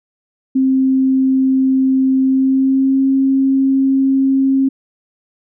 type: tone with pitch glide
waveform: sine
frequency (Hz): 263.9 to 268.7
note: C4 to C4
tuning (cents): +15 to +46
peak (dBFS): -10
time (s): 0.55-4.69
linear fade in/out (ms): 10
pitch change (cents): +31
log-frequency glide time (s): 2.22-3.03
effects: none